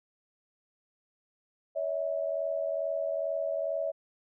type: tone pair together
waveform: sine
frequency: 564 / 646.3 Hz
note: C#5 / E5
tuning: +30 / -34 cents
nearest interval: major second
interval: 236 cents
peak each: -32 / -31 dBFS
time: 1.75-3.92 s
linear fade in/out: 20 ms
effects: none